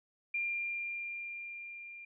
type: tone with level ramp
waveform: sine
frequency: 2392 Hz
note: D7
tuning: 31 cents sharp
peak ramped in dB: -31 to -46 dBFS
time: 0.34-2.05 s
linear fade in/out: 5 ms
effects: none